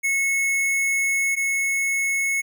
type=tone pair in turn; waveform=square; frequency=2191 / 2191 Hz; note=C#7 / C#7; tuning=-21 / -21 cents; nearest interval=unison; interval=0 cents; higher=neither; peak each=-20 / -21 dBFS; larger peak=first; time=0.03-1.36 / 1.36-2.42 s; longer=first; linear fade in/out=20 ms; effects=none